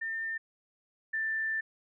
sine tone pair in turn, 1803 / 1774.1 Hz, A6 / A6, +42 / +14 cents, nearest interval unison, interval 28 cents, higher first, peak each -32 / -29 dBFS, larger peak second, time 0.01-0.38 / 1.13-1.61 s, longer second, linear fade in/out 10 ms, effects none

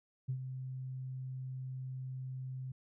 sine tone with ADSR envelope, 130 Hz, C3, 11 cents flat, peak -31 dBFS, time 0.28-2.72 s, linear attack 16 ms, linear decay 79 ms, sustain -8 dB, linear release 6 ms, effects tanh soft clip ceiling -27 dBFS

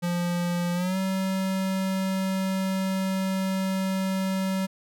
square tone with pitch glide, 174.61 to 190.41 Hz, F3 to F#3, 0 to +50 cents, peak -25 dBFS, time 0.02-4.67 s, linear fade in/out 20 ms, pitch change +150 cents, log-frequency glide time 0.74-0.97 s, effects none

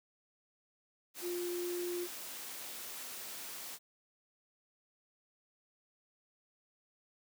sine tone in noise, 352.2 Hz, F4, 15 cents sharp, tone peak -35 dBFS, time 1.21-2.08 s, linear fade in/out 50 ms, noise white, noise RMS -45 dBFS, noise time 1.14-3.79 s, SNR +7 dB, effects high-pass 200 Hz 12 dB/octave

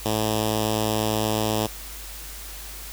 5% pulse tone with notch filter, 108.3 Hz, A2, 27 cents flat, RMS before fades -24 dBFS, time 0.05-1.67 s, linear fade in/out 10 ms, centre 1400 Hz, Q 1, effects added 50 Hz sine -39 dBFS peak until 2.92 s + white hiss -39 dBFS RMS until 2.92 s

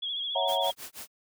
sine tone with vibrato, 3331 Hz, G#7, 4 cents sharp, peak -30 dBFS, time 0.02-0.72 s, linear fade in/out 10 ms, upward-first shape triangle, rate 14 Hz, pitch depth 66 cents each way
sine chord, F# dominant seventh, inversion second, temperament equal, 554.4 / 659.3 / 740 / 932.3 Hz, C#5 / E5 / F#5 / A#5, 0 / 0 / 0 / 0 cents, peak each -31 dBFS, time 0.35-0.71 s, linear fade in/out 10 ms
white noise with tremolo, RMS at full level -40 dBFS, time 0.47-1.08 s, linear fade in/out 20 ms, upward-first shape sine, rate 6.1 Hz, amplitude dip 100%
effects none

